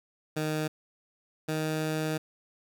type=tone pair in turn; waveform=15% pulse; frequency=154.7 / 156.23 Hz; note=D#3 / D#3; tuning=-10 / +7 cents; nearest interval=unison; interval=17 cents; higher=second; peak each=-22 dBFS; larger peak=neither; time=0.36-0.68 / 1.48-2.18 s; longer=second; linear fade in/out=10 ms; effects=none